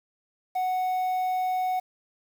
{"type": "tone with quantisation", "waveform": "triangle", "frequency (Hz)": 740, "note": "F#5", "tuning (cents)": 0, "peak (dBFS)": -22, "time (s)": [0.55, 1.8], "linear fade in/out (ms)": 10, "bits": 8, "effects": []}